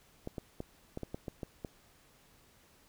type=clicks; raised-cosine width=2 ms; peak=-25 dBFS; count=9; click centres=0.274 / 0.382 / 0.604 / 0.974 / 1.033 / 1.145 / 1.282 / 1.432 / 1.648 s; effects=pink hiss -64 dBFS RMS until 2.88 s